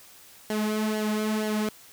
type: tone with flanger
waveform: sawtooth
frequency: 214.5 Hz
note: A3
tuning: 44 cents flat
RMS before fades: -27 dBFS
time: 0.5-1.69 s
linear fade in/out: 2 ms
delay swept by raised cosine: 0.8 to 3.6 ms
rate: 2.1 Hz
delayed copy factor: -0.65
effects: white hiss -51 dBFS RMS until 1.92 s